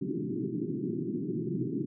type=band-pass noise; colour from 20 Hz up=white; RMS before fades=-33 dBFS; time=0.01-1.86 s; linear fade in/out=10 ms; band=120 to 390 Hz; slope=96 dB/octave; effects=none